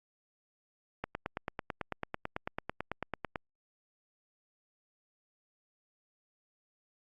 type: click train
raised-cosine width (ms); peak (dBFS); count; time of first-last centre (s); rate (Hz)
0.5; -19; 22; 1.04-3.358; 9.06
effects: Opus 48 kbps